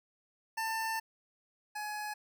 25% pulse tone pair in turn, 893 / 842.1 Hz, A5 / G#5, +25 / +24 cents, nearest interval minor second, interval 101 cents, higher first, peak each -29 / -33 dBFS, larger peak first, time 0.57-1 / 1.75-2.14 s, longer first, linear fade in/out 10 ms, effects none

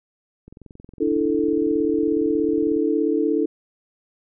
click train, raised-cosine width 3 ms, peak -29 dBFS, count 51, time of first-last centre 0.48-2.763 s, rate 21.9 Hz
sine chord, D suspended second, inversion none, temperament just, 293.7 / 330.4 / 440.5 Hz, D4 / E4 / A4, 0 / +4 / +2 cents, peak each -22 dBFS, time 1-3.46 s, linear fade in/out 10 ms
effects none

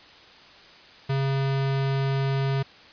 square tone, 136.2 Hz, C#3, 30 cents flat, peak -23 dBFS, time 1.09-2.63 s, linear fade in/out 10 ms, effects white hiss -49 dBFS RMS until 2.92 s + resampled to 11025 Hz

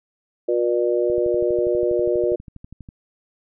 harmonic tone, 119.9 Hz, A#2, 49 cents sharp, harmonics 3 / 4 / 5, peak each -20 / -22 / -23 dBFS, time 0.48-2.36 s, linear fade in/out 10 ms
click train, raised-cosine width 5 ms, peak -26 dBFS, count 23, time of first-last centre 1.1-2.889 s, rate 12.3 Hz
effects none

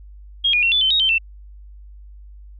sine tone with pitch steps, 3260 / 2444 / 2724 / 3482 / 3077 / 3767 / 3109 / 2679 Hz, G#7 / D#7 / F7 / A7 / G7 / A#7 / G7 / E7, -33 / -32 / -44 / -19 / -33 / +17 / -15 / +27 cents, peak -14 dBFS, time 0.44-1.184 s, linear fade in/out 10 ms, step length 93 ms, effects added 50 Hz sine -38 dBFS peak until 2.59 s

